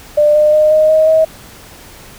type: tone with pitch steps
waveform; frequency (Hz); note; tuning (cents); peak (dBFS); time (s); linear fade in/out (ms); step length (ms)
sine; 596 / 604 / 612 / 620.2 / 628.5 / 636.9; D5 / D5 / D#5 / D#5 / D#5 / D#5; +25 / +48 / -29 / -6 / +17 / +40; -6; 0.17-1.25; 10; 180
effects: pink hiss -37 dBFS RMS until 2.18 s